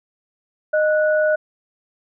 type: tone pair together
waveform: sine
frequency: 616.2 / 1471 Hz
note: D#5 / F#6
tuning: -17 / -11 cents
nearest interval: octave + minor third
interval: 1506 cents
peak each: -15 / -22 dBFS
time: 0.73-1.36 s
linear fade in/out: 10 ms
effects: none